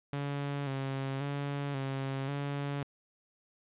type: tone with vibrato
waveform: sawtooth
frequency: 138.59 Hz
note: C#3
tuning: in tune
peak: -29 dBFS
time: 0.13-2.83 s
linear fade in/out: 0 ms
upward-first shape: square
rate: 0.93 Hz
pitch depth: 42 cents each way
effects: resampled to 8000 Hz + 11-bit